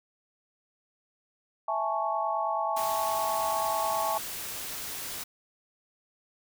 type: chord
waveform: sine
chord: A major seventh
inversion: second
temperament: equal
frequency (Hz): 659.3 / 830.6 / 880 / 1108.7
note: E5 / G#5 / A5 / C#6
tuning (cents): 0 / 0 / 0 / 0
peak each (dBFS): -32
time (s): 1.68-4.18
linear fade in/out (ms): 5
type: noise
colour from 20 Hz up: white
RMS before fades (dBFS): -37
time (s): 2.76-5.24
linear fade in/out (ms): 10
effects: none